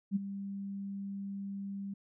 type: tone with ADSR envelope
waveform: sine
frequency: 197.9 Hz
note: G3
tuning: 17 cents sharp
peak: -25 dBFS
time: 0.11-1.94 s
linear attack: 48 ms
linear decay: 18 ms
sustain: -12 dB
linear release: 7 ms
effects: none